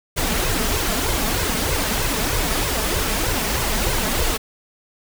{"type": "noise with flanger", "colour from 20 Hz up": "pink", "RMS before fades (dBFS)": -21, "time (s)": [0.16, 4.38], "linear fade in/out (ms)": 20, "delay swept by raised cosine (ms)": [1.9, 4.7], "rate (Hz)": 3.2, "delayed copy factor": 0.7, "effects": []}